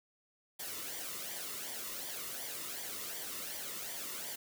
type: noise with flanger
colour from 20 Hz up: white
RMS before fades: -42 dBFS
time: 0.59-4.36 s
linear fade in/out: 10 ms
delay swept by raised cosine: 0.75 to 1.28 ms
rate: 2.7 Hz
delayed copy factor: -0.6
effects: none